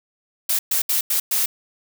blue noise bursts at uneven times, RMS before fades -20 dBFS, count 5, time 0.49-0.59 / 0.71-0.82 / 0.89-1.01 / 1.1-1.2 / 1.31-1.46 s, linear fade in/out 5 ms, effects none

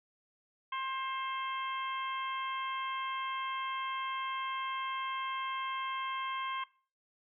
harmonic tone, 530 Hz, C5, 22 cents sharp, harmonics 2 / 3 / 4 / 5 / 6, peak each -35 / -46 / -43 / -48 / -45 dBFS, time 0.72-6.64 s, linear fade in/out 5 ms, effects noise-tail reverb RT60 0.4 s tail -20 dB re dry

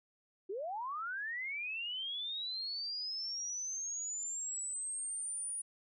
sine linear sweep, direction up, 353.9 to 9690 Hz, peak -37 dBFS, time 0.49-5.62 s, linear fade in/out 10 ms, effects none

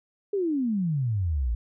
sine exponential sweep, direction down, 418.3 to 53.8 Hz, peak -23 dBFS, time 0.33-1.55 s, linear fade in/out 5 ms, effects none

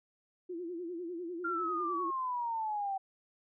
sine tone with vibrato, 346.1 Hz, F4, 16 cents flat, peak -37 dBFS, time 0.49-2.11 s, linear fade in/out 10 ms, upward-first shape sine, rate 10 Hz, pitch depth 95 cents each way
sine exponential sweep, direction down, 1400 to 766 Hz, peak -32 dBFS, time 1.44-2.98 s, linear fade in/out 10 ms
effects none

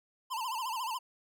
square tone with vibrato, 959 Hz, A#5, 49 cents sharp, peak -34 dBFS, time 0.3-0.99 s, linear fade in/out 20 ms, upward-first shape sine, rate 14 Hz, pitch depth 160 cents each way, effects none

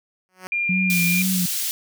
5% pulse tone with exponential growth, 185 Hz, F#3, in tune, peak -19 dBFS, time 0.29-0.47 s, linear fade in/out 0 ms, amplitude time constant 37 ms
sine tone, 2399 Hz, D7, 36 cents sharp, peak -20 dBFS, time 0.52-1.22 s, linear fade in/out 2 ms
sine tone with vibrato, 180 Hz, F#3, 47 cents flat, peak -20 dBFS, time 0.69-1.46 s, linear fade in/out 5 ms, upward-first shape sine, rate 2.1 Hz, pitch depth 71 cents each way
white high-pass noise, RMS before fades -25 dBFS, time 0.9-1.71 s, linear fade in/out 0 ms, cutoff 3000 Hz, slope 12 dB/octave
effects none

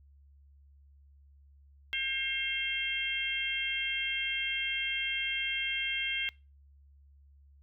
harmonic tone with a mistuned harmonic, 533 Hz, C5, 32 cents sharp, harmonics 3 / 4 / 5 / 6, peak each -41 / -34 / -36 / -34 dBFS, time 1.93-6.29 s, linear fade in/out 0 ms, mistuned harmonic 5, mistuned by +37 cents, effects noise-tail reverb RT60 0.3 s tail -23 dB re dry + added 70 Hz sine -56 dBFS peak until 7.62 s

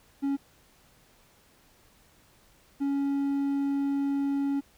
triangle tone pair in turn, 277.7 / 279.1 Hz, C#4 / C#4, +3 / +12 cents, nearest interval unison, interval 9 cents, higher second, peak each -23 dBFS, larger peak neither, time 0.22-0.37 / 2.8-4.61 s, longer second, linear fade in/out 20 ms, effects pink hiss -61 dBFS RMS until 4.77 s

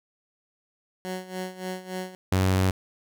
15% pulse tone with tremolo, 185 Hz, F#3, in tune, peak -23 dBFS, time 1.05-2.15 s, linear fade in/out 0 ms, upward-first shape sine, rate 3.5 Hz, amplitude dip 80%
sawtooth tone, 94 Hz, F#2, 28 cents sharp, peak -16 dBFS, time 2.32-2.71 s, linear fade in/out 5 ms
effects none

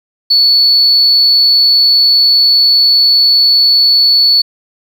sine tone, 4435 Hz, C#8, in tune, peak -4 dBFS, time 0.3-4.42 s, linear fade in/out 10 ms, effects tanh soft clip ceiling -1 dBFS + 7-bit

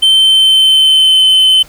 triangle tone with pitch glide, 3100 to 3059 Hz, G7 to G7, -20 to -43 cents, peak -3 dBFS, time 0.02-1.63 s, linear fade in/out 10 ms, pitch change -23 cents, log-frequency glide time 0.13-1.28 s, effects pink hiss -40 dBFS RMS until 1.68 s

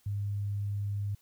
sine tone, 101.5 Hz, G#2, 39 cents flat, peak -30 dBFS, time 0.06-1.15 s, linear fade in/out 5 ms, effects white hiss -67 dBFS RMS until 1.21 s

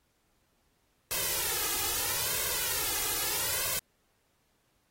white noise with flanger, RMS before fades -31 dBFS, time 1.11-3.79 s, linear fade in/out 0 ms, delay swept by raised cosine 1.9 to 2.43 ms, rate 0.77 Hz, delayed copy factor +0.9, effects pink hiss -73 dBFS RMS until 4.9 s + AAC 48 kbps

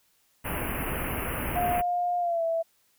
pink band-stop noise, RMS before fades -31 dBFS, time 0.44-1.82 s, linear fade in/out 20 ms, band 2900 to 10000 Hz, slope 96 dB/octave
sine tone with pitch glide, 708 to 660.6 Hz, F5 to E5, +23 to +4 cents, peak -24 dBFS, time 1.55-2.63 s, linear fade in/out 20 ms, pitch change -119 cents, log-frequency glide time 2.19-2.43 s
effects white hiss -67 dBFS RMS until 2.98 s

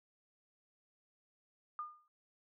sine tone with exponential decay, 1214 Hz, D#6, 43 cents flat, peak -36 dBFS, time 1.79-2.08 s, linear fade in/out 1 ms, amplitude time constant 62 ms, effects none

